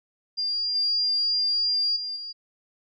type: tone with level steps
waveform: sine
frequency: 4799 Hz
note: D8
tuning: 37 cents sharp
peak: -24 / -21 / -29 / -33 dBFS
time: 0.37-2.33 s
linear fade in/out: 20 ms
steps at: 0.75 / 1.96 / 2.16 s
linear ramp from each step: 5 ms
effects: none